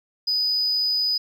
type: tone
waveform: sine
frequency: 4978 Hz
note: D#8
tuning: in tune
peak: -18 dBFS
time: 0.27-1.18 s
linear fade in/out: 10 ms
effects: tanh soft clip ceiling -17 dBFS + 10-bit